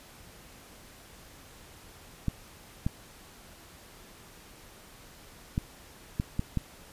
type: clicks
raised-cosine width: 5 ms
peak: -15 dBFS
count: 6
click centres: 2.283 / 2.865 / 5.579 / 6.199 / 6.394 / 6.573 s
effects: pink hiss -52 dBFS RMS until 6.92 s + resampled to 32000 Hz